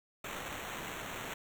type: noise with sample-and-hold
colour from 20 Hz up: white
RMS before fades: -42 dBFS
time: 0.24-1.34 s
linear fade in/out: 5 ms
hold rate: 4900 Hz
effects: none